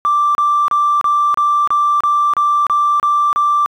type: tone bursts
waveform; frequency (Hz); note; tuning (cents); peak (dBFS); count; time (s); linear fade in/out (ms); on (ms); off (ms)
triangle; 1174.7; D6; 0; -7; 11; 0.05-3.66; 0; 300; 31
effects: tanh soft clip ceiling -8 dBFS